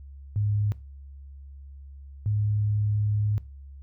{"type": "tone pair in turn", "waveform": "sine", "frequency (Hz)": [103.83, 104.85], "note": ["G#2", "G#2"], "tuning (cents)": [0, 17], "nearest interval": "unison", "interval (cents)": 17, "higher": "second", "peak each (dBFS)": -22, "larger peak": "neither", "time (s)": [[0.36, 0.72], [2.26, 3.38]], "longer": "second", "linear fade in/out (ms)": 0, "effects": ["noise-tail reverb RT60 0.3 s tail -20 dB re dry", "added 69 Hz sine -41 dBFS peak until 3.82 s"]}